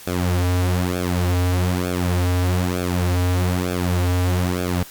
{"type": "tone with flanger", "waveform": "sawtooth", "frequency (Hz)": 89.7, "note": "F2", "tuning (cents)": 47, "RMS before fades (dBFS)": -20, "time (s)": [0.07, 4.83], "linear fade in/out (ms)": 5, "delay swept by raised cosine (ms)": [1, 5.8], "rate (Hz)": 1.1, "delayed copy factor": -0.85, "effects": ["white hiss -41 dBFS RMS until 4.9 s", "Opus 48 kbps"]}